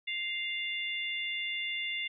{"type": "harmonic tone", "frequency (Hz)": 698.5, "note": "F5", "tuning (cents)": 0, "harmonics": [3, 4, 5], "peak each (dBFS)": [-35, -37, -39], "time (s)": [0.07, 2.08], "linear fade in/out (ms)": 10, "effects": []}